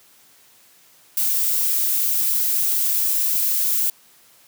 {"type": "noise", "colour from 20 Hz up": "violet", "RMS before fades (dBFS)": -20, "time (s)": [1.17, 3.9], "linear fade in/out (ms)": 2, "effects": ["white hiss -53 dBFS RMS until 4.47 s", "high-pass 100 Hz 12 dB/octave"]}